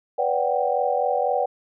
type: chord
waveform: sine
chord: G major seventh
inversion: first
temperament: equal with one note detuned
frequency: 493.9 / 575.6 / 740 / 784 Hz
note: B4 / D5 / F#5 / G5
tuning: 0 / -35 / 0 / 0 cents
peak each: -25 dBFS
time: 0.18-1.46 s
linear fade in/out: 10 ms
effects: none